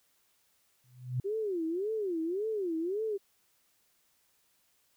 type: tone with exponential growth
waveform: sine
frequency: 125.8 Hz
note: B2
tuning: 32 cents sharp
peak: -26 dBFS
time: 0.84-1.2 s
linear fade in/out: 2 ms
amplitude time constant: 78 ms
type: tone with vibrato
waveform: sine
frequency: 377.2 Hz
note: F#4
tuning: 33 cents sharp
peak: -30 dBFS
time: 1.24-3.18 s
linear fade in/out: 20 ms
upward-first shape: sine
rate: 1.8 Hz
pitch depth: 280 cents each way
effects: white hiss -71 dBFS RMS until 4.96 s